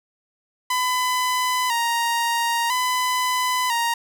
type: tone with vibrato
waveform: sawtooth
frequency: 969 Hz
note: B5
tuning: 33 cents flat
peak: -16 dBFS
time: 0.7-3.94 s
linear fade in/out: 5 ms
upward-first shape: square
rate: 0.5 Hz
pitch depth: 63 cents each way
effects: none